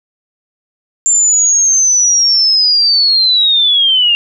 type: linear sweep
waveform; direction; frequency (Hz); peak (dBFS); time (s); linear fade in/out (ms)
sine; down; 7300 to 2779; -7; 1.06-4.15; 0
effects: none